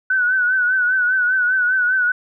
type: tone with vibrato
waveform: sine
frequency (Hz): 1494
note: F#6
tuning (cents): +16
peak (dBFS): -14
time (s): 0.1-2.12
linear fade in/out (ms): 5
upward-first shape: triangle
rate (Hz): 5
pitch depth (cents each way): 71
effects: none